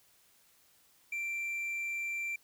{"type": "tone", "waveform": "triangle", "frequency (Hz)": 2354, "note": "D7", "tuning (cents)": 3, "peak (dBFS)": -32, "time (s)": [1.12, 2.36], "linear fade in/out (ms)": 5, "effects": ["white hiss -66 dBFS RMS until 2.43 s"]}